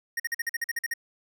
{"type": "tone bursts", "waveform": "square", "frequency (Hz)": 1864.7, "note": "A#6", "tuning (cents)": 0, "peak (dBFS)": -27, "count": 11, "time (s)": [0.17, 0.938], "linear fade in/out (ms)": 5, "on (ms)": 28, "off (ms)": 46, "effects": []}